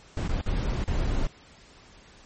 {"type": "noise with dropouts", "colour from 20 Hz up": "brown", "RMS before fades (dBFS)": -26, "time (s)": [0.17, 1.27], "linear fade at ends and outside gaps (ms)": 2, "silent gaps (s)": [[0.279, 0.292], [0.413, 0.461], [0.841, 0.877], [1.069, 1.073]], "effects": ["pink hiss -53 dBFS RMS until 2.25 s", "MP3 32 kbps"]}